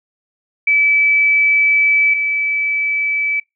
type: tone pair in turn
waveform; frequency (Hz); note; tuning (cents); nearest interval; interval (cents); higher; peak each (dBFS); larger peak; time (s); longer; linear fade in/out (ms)
sine; 2303 / 2303; D7 / D7; -34 / -34; unison; 0; neither; -10 / -15; first; 0.67-2.14 / 2.14-3.4; first; 5
effects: noise-tail reverb RT60 0.2 s tail -25 dB re dry